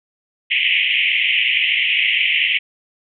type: band-pass noise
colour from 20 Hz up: white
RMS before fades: -17 dBFS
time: 0.5-2.59 s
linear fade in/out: 20 ms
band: 2000 to 3100 Hz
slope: 96 dB/octave
effects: none